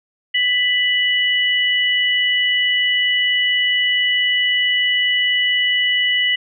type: tone pair together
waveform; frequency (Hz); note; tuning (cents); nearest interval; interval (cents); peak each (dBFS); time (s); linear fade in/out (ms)
sine; 1983.5 / 2948; B6 / F#7; +7 / -7; perfect fifth; 686; -17; 0.34-6.36; 10
effects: none